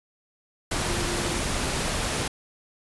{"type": "tone in noise", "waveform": "sine", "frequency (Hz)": 348.8, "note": "F4", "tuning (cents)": -2, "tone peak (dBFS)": -34, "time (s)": [0.89, 1.4], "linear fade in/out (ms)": 5, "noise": "pink", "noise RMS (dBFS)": -27, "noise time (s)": [0.71, 2.28], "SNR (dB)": -10, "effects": ["resampled to 24000 Hz"]}